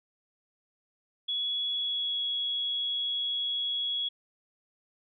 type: tone with pitch glide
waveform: sine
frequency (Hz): 3375 to 3344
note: G#7 to G#7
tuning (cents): +27 to +11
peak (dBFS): -28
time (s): 1.28-4.09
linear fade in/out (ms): 10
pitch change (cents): -16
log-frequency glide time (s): 1.67-2.24
effects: none